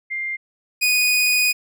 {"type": "tone pair in turn", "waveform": ["sine", "sawtooth"], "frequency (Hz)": [2100, 2479], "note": ["C7", "D#7"], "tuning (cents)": [6, -7], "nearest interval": "minor third", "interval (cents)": 287, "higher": "second", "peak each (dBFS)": [-23, -12], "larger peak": "second", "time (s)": [[0.1, 0.37], [0.81, 1.53]], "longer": "second", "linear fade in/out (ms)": 20, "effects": []}